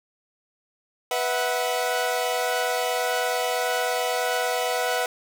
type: chord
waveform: sawtooth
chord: B suspended fourth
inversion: none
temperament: equal with one note detuned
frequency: 493.9 / 650.9 / 740 Hz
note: B4 / E5 / F#5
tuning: 0 / -22 / 0 cents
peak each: -23 / -25 / -23 dBFS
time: 1.11-5.06 s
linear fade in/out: 2 ms
effects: none